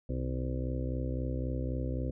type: harmonic tone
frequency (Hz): 63.8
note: C2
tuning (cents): -43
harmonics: 1 / 2 / 4 / 5 / 6 / 7 / 8 / 9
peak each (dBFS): -34 / -36 / -39 / -43 / -46 / -50 / -42 / -49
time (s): 0.09-2.11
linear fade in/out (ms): 5
effects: none